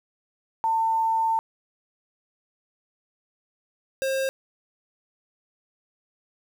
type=tone pair in turn; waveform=sine / square; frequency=898 / 534 Hz; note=A5 / C5; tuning=+35 / +35 cents; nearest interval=major sixth; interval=900 cents; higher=first; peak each=-20 / -24 dBFS; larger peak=first; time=0.64-1.39 / 4.02-4.29 s; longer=first; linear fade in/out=0 ms; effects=9-bit